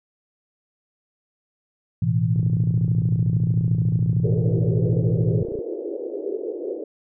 sine chord, A suspended second, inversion none, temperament equal, 110 / 123.47 / 164.81 Hz, A2 / B2 / E3, 0 / 0 / 0 cents, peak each -22 dBFS, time 2.02-5.43 s, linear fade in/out 5 ms
click train, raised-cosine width 3 ms, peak -22 dBFS, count 94, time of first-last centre 2.36-5.589 s, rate 28.8 Hz
white band-pass noise, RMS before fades -29 dBFS, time 4.24-6.84 s, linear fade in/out 5 ms, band 340 to 480 Hz, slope 48 dB/octave
effects none

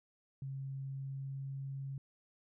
sine tone with pitch glide, 135.6 to 136.46 Hz, C#3 to C#3, -38 to -27 cents, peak -39 dBFS, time 0.42-1.98 s, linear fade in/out 2 ms, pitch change +11 cents, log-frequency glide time 0.79-1.6 s, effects none

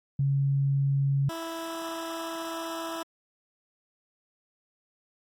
sine / 15% pulse tone pair in turn, 138.59 / 329.6 Hz, C#3 / E4, 0 / 0 cents, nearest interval octave + minor third, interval 1500 cents, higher second, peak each -22 / -27 dBFS, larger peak first, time 0.19-1.29 / 1.29-3.03 s, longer second, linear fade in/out 5 ms, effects AAC 48 kbps

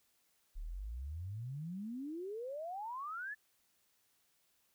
sine exponential sweep, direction up, 34.33 to 1776 Hz, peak -40 dBFS, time 0.55-3.35 s, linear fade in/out 20 ms, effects white hiss -75 dBFS RMS until 4.74 s

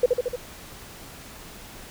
sine tone with echo, 493.9 Hz, B4, in tune, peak -13 dBFS, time 0.03-0.06 s, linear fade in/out 5 ms, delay 75 ms, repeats 4, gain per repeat -3 dB, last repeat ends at 0.36 s, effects pink hiss -43 dBFS RMS until 1.9 s

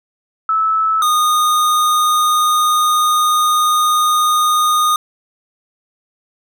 sine / square tone pair in turn, 1306 / 1230.4 Hz, E6 / D#6, -17 / -20 cents, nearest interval minor second, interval 103 cents, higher first, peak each -12 dBFS, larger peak neither, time 0.49-1.02 / 1.02-4.96 s, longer second, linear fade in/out 2 ms, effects none

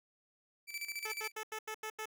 sawtooth tone with tremolo, 2322 Hz, D7, 20 cents flat, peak -34 dBFS, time 0.67-1.32 s, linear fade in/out 50 ms, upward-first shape square, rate 14 Hz, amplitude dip 70%
10% pulse tone bursts, 434.7 Hz, A4, 21 cents flat, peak -31 dBFS, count 7, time 1.05-2.057 s, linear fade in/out 5 ms, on 71 ms, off 85 ms
effects none

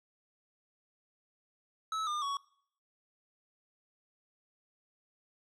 square tone with pitch steps, 1300 / 1206 / 1118.7 Hz, E6 / D6 / C#6, -24 / +46 / +15 cents, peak -33 dBFS, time 1.92-2.37 s, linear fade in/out 2 ms, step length 150 ms, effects noise-tail reverb RT60 0.6 s tail -21 dB re dry + low-pass 6000 Hz 12 dB/octave

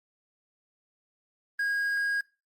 triangle tone with quantisation, 1636 Hz, G#6, 26 cents flat, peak -24 dBFS, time 1.59-2.21 s, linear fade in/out 5 ms, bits 9, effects noise-tail reverb RT60 0.3 s tail -21 dB re dry + Opus 24 kbps

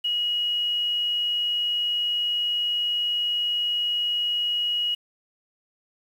sine tone with quantisation, 2900 Hz, F#7, 35 cents flat, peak -22 dBFS, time 0.04-4.95 s, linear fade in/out 10 ms, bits 8, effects none

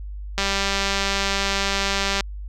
click train, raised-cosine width 0.2 ms, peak -5 dBFS, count 361, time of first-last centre 0.38-2.207 s, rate 197 Hz, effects added 50 Hz sine -30 dBFS peak until 2.48 s

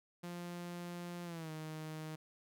sawtooth tone with pitch glide, 174.61 to 156.46 Hz, F3 to D#3, 0 to +10 cents, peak -39 dBFS, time 0.23-2.16 s, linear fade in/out 10 ms, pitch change -190 cents, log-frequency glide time 1.24-1.51 s, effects none

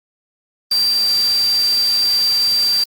sine tone in noise, 4699 Hz, D8, in tune, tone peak -13 dBFS, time 0.71-2.84 s, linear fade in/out 5 ms, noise white, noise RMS -28 dBFS, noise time 0.71-2.84 s, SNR +12 dB, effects Opus 32 kbps

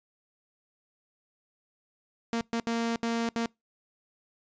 sawtooth tone bursts at uneven times, 231.3 Hz, A#3, 13 cents flat, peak -23 dBFS, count 5, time 2.33-2.41 / 2.53-2.6 / 2.67-2.96 / 3.03-3.29 / 3.36-3.46 s, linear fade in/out 0 ms, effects noise-tail reverb RT60 0.2 s tail -25 dB re dry + resampled to 16000 Hz

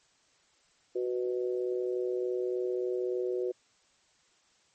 harmonic tone, 123.47 Hz, B2, in tune, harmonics 3 / 4 / 5, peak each -30 / -34 / -45 dBFS, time 0.95-3.52 s, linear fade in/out 10 ms, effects white hiss -67 dBFS RMS until 4.74 s + MP3 32 kbps

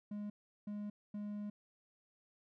triangle tone bursts at uneven times, 207.2 Hz, G#3, 4 cents flat, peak -38 dBFS, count 3, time 0.11-0.3 / 0.67-0.9 / 1.14-1.5 s, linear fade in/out 5 ms, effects none

